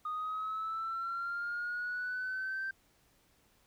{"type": "linear sweep", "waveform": "sine", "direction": "up", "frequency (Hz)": [1231, 1568], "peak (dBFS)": -33, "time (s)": [0.05, 2.71], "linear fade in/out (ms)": 5, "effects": ["tanh soft clip ceiling -31 dBFS", "pink hiss -69 dBFS RMS until 3.66 s"]}